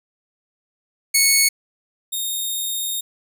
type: tone pair in turn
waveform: 10% pulse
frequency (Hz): 2208 / 3696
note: C#7 / A#7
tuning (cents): -7 / -16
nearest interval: major sixth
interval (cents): 891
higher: second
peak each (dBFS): -4 / -15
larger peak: first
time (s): 1.14-1.49 / 2.12-3.01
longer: second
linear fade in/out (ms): 10
effects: none